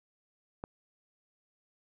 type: click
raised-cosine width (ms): 1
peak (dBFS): -24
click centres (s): 0.639
effects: none